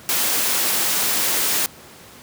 white high-pass noise, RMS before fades -20 dBFS, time 0.09-1.66 s, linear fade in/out 0 ms, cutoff 160 Hz, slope 12 dB/octave, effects pink hiss -43 dBFS RMS until 2.22 s + high-pass 100 Hz 12 dB/octave

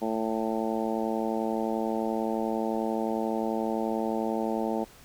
harmonic tone, 111.4 Hz, A2, 22 cents sharp, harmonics 2 / 3 / 4 / 5 / 6 / 7 / 8, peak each -31 / -33 / -34 / -35 / -36 / -36 / -37 dBFS, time 0.01-4.85 s, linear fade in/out 20 ms, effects pink hiss -53 dBFS RMS until 5.04 s

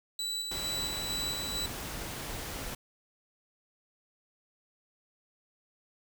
35% pulse tone with tremolo, 3951 Hz, B7, in tune, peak -30 dBFS, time 0.19-1.66 s, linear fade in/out 2 ms, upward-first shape square, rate 2.2 Hz, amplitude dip 30%
pink noise, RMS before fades -39 dBFS, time 0.51-2.75 s, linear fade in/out 5 ms
effects none

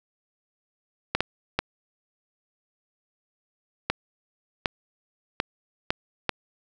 clicks, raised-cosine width 0.3 ms, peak -6 dBFS, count 8, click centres 1.15 / 1.206 / 1.59 / 3.9 / 4.658 / 5.401 / 5.905 / 6.293 s, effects none

